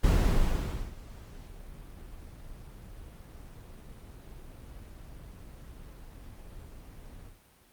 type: noise with ADSR envelope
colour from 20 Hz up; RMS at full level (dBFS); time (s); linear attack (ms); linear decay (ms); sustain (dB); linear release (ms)
brown; -22; 0.03-7.39; 16; 870; -24; 130
effects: pink hiss -61 dBFS RMS until 7.72 s + Opus 48 kbps